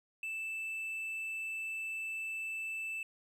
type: tone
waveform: triangle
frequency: 2642 Hz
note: E7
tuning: 3 cents sharp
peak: -35 dBFS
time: 0.23-3.03 s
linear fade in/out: 2 ms
effects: none